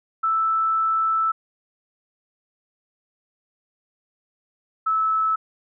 sine tone pair in turn, 1318.5 / 1304.9 Hz, E6 / E6, 0 / -18 cents, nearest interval unison, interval 18 cents, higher first, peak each -18 dBFS, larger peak neither, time 0.23-1.32 / 4.86-5.36 s, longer first, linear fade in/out 10 ms, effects none

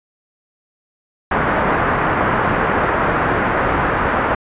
white low-pass noise, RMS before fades -17 dBFS, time 1.31-4.35 s, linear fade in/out 5 ms, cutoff 1600 Hz, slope 24 dB/octave, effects resampled to 8000 Hz

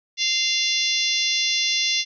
harmonic tone with a mistuned harmonic, 694 Hz, F5, 11 cents flat, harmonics 3 / 4 / 5 / 6 / 7 / 8 / 9, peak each -28 / -27 / -25 / -28 / -28 / -27 / -29 dBFS, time 0.17-2.05 s, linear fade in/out 50 ms, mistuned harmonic 9, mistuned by -29 cents, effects none

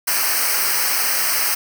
white noise with comb filter, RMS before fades -19 dBFS, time 0.07-1.55 s, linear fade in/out 10 ms, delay 0.28 ms, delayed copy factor -0.95, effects none

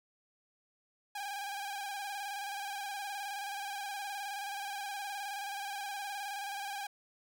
sawtooth tone with vibrato, 804 Hz, G5, 44 cents sharp, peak -34 dBFS, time 1.15-6.87 s, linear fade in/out 5 ms, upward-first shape square, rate 19 Hz, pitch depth 42 cents each way, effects none

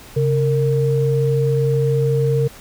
sine tone pair together, 136.38 / 459.9 Hz, C#3 / A#4, -28 / -23 cents, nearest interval octave + major sixth, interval 2105 cents, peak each -16 / -18 dBFS, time 0.16-2.48 s, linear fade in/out 10 ms, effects pink hiss -41 dBFS RMS until 2.6 s

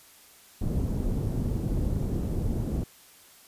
pink low-pass noise, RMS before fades -28 dBFS, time 0.61-2.84 s, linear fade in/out 10 ms, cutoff 280 Hz, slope 12 dB/octave, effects white hiss -54 dBFS RMS until 3.47 s + resampled to 32000 Hz

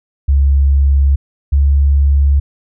sine tone pair in turn, 69.3 / 70.19 Hz, C#2 / C#2, 0 / +22 cents, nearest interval unison, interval 22 cents, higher second, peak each -7 dBFS, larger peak neither, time 0.28-1.16 / 1.52-2.4 s, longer neither, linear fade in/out 10 ms, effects none

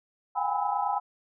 sine tone cluster, 722 / 798 / 827 / 997 / 1296 Hz, F#5 / G5 / G#5 / B5 / E6, -43 / +31 / -8 / +16 / -30 cents, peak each -35 / -30 / -30 / -31 / -36 dBFS, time 0.35-1 s, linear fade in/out 20 ms, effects none

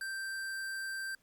sine tone with hard clipping, 1568 Hz, G6, in tune, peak -38 dBFS, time 0.01-1.15 s, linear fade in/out 2 ms, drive 18 dB, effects pink hiss -71 dBFS RMS until 1.22 s + Opus 48 kbps

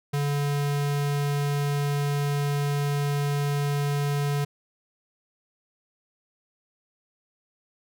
square tone, 143.6 Hz, D3, 39 cents flat, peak -24 dBFS, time 0.13-4.45 s, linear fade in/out 10 ms, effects none

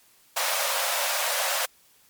pink high-pass noise, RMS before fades -26 dBFS, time 0.36-1.66 s, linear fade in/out 10 ms, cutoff 520 Hz, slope 96 dB/octave, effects white hiss -59 dBFS RMS until 2.09 s + MP3 96 kbps

